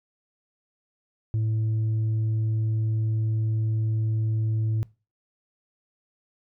sine tone, 110 Hz, A2, in tune, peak -19 dBFS, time 1.34-4.83 s, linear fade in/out 0 ms, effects noise-tail reverb RT60 0.3 s tail -24 dB re dry + tanh soft clip ceiling -21 dBFS

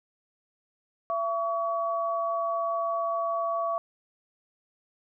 sine tone pair together, 673 / 1131.8 Hz, E5 / C#6, +36 / +36 cents, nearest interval major sixth, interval 900 cents, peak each -28 / -29 dBFS, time 1.1-3.78 s, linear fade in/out 0 ms, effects none

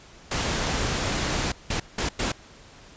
pink noise bursts at uneven times, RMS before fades -26 dBFS, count 4, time 0.31-1.52 / 1.7-1.8 / 1.98-2.09 / 2.19-2.32 s, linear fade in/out 5 ms, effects pink hiss -49 dBFS RMS until 2.96 s + resampled to 16000 Hz

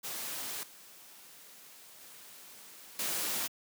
white noise with level steps, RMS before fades -39 / -54 / -52 / -34 dBFS, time 0.03-3.48 s, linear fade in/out 20 ms, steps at 0.63 / 2.01 / 2.99 s, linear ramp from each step 2 ms, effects high-pass 150 Hz 12 dB/octave

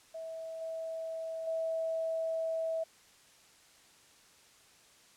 sine tone with level steps, 650 Hz, E5, 24 cents flat, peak -39 / -36 / -31 dBFS, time 0.14-2.84 s, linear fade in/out 10 ms, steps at 0.61 / 1.47 s, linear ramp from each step 5 ms, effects white hiss -61 dBFS RMS until 5.16 s + low-pass 9000 Hz 12 dB/octave

